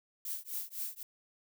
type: noise with tremolo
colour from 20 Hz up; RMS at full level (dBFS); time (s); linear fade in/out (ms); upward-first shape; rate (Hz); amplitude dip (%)
violet; -36; 0.25-1.03; 2; triangle; 3.9; 100
effects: none